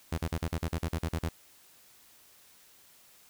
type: tone bursts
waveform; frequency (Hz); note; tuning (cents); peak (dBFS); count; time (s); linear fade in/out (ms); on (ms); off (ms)
sawtooth; 82.41; E2; 0; -25; 12; 0.12-1.288; 5; 57; 44
effects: white hiss -59 dBFS RMS until 3.29 s